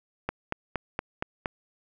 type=click train; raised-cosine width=0.5 ms; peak=-13 dBFS; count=6; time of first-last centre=0.29-1.458 s; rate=4.28 Hz; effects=none